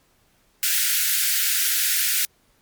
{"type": "high-pass noise", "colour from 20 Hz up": "white", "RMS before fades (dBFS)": -21, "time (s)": [0.63, 2.25], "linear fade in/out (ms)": 0, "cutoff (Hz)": 1400, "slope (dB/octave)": 96, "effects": ["pink hiss -62 dBFS RMS until 2.61 s", "MP3 96 kbps"]}